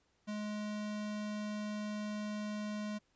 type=tone; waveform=square; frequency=210.2 Hz; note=G#3; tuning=21 cents sharp; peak=-38 dBFS; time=0.27-2.99 s; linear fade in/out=20 ms; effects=pink hiss -75 dBFS RMS until 3.15 s + resampled to 16000 Hz